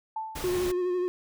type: tone with exponential decay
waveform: sine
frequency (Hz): 880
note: A5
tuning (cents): 0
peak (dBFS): -28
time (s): 0.16-0.76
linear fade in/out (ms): 5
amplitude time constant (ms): 130
type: noise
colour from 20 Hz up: pink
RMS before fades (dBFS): -36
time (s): 0.35-0.72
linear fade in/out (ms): 10
type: tone with vibrato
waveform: triangle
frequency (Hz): 360.5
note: F#4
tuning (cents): -45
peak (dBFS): -23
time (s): 0.44-1.08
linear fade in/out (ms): 0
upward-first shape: sine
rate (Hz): 12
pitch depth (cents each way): 29
effects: none